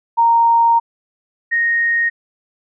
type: tone pair in turn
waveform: sine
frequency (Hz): 928 / 1862.4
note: A#5 / A#6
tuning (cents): -8 / -2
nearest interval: octave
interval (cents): 1206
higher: second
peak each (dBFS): -9 / -13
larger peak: first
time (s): 0.17-0.8 / 1.51-2.1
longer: first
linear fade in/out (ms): 20
effects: none